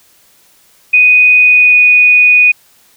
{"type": "tone with pitch glide", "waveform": "sine", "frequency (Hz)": [2489, 2475], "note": ["D#7", "D#7"], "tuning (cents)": [0, -10], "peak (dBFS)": -3, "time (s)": [0.93, 2.52], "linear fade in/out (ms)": 10, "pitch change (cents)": -10, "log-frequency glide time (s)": [1.38, 1.81], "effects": ["white hiss -48 dBFS RMS until 2.96 s"]}